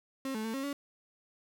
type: tone with pitch steps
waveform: 35% pulse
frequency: 268.1 / 217.8 / 223.8 / 270.5 / 282.9 Hz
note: C4 / A3 / A3 / C#4 / C#4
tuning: +42 / -17 / +30 / -42 / +35 cents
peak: -32 dBFS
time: 0.25-0.73 s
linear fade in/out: 2 ms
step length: 96 ms
effects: none